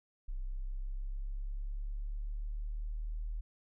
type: exponential sweep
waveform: sine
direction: up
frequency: 32 to 39.45 Hz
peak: -35 dBFS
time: 0.28-3.41 s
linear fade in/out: 10 ms
effects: none